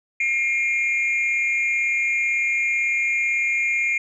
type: tone pair together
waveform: sine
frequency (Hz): 2138 / 2400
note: C7 / D7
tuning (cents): +37 / +37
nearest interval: major second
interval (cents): 200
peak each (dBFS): -20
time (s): 0.2-3.98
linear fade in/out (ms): 5
effects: tanh soft clip ceiling -15 dBFS